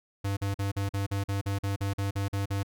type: tone bursts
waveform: square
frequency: 99.1 Hz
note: G2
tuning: 19 cents sharp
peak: -28 dBFS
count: 14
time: 0.24-2.632 s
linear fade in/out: 10 ms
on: 130 ms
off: 44 ms
effects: none